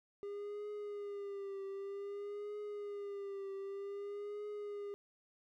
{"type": "tone with vibrato", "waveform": "triangle", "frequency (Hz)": 403.7, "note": "G#4", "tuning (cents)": -49, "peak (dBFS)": -39, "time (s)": [0.23, 4.94], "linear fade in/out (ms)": 0, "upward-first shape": "triangle", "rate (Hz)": 0.53, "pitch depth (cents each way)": 60, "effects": []}